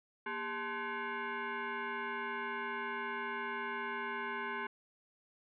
sine tone with frequency modulation, 237.3 Hz, A#3, 31 cents sharp, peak -36 dBFS, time 0.26-4.67 s, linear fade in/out 5 ms, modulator 640 Hz, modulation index 2.9, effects none

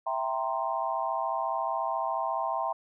sine chord, C dominant seventh, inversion first, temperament equal, 659.3 / 784 / 932.3 / 1046.5 Hz, E5 / G5 / Bb5 / C6, 0 / 0 / 0 / 0 cents, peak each -33 dBFS, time 0.06-2.73 s, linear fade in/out 10 ms, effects none

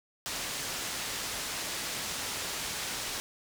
white low-pass noise, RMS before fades -36 dBFS, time 0.26-3.2 s, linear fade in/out 0 ms, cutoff 7500 Hz, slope 12 dB/octave, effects none

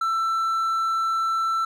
triangle tone, 1334 Hz, E6, 20 cents sharp, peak -19 dBFS, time 0.01-1.65 s, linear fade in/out 5 ms, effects none

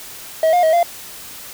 triangle tone with pitch steps, 640 / 710 / 637 / 690 Hz, D#5 / F5 / D#5 / F5, +49 / +28 / +41 / -21 cents, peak -9 dBFS, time 0.43-0.83 s, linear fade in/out 2 ms, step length 100 ms, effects white hiss -35 dBFS RMS until 1.53 s

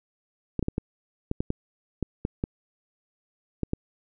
clicks, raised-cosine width 3 ms, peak -13 dBFS, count 12, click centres 0.593 / 0.627 / 0.684 / 0.781 / 1.314 / 1.405 / 1.504 / 2.027 / 2.251 / 2.439 / 3.633 / 3.734 s, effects none

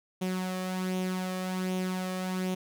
sawtooth tone with flanger, 185 Hz, F#3, in tune, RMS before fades -32 dBFS, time 0.21-2.55 s, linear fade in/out 10 ms, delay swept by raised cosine 0.31 to 1.71 ms, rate 1.3 Hz, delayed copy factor +0.5, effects none

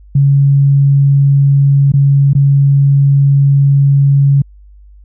sine tone with dropouts, 139.6 Hz, C#3, 13 cents sharp, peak -5 dBFS, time 0.15-4.42 s, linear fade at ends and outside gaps 5 ms, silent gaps 1.92-1.937 / 2.333-2.35 s, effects added 50 Hz sine -36 dBFS peak until 5.04 s

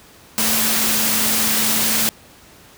sine tone in noise, 220.3 Hz, A3, 2 cents sharp, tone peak -27 dBFS, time 0.38-2.09 s, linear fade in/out 0 ms, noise white, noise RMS -18 dBFS, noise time 0.38-2.09 s, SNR -12 dB, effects pink hiss -46 dBFS RMS until 2.77 s + high-pass 60 Hz 12 dB/octave

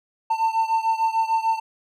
triangle beating tone pair, 895 / 901.7 Hz, A5 / A5, +29 / +42 cents, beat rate 6.7 Hz, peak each -19 / -22 dBFS, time 0.3-1.6 s, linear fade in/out 10 ms, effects none

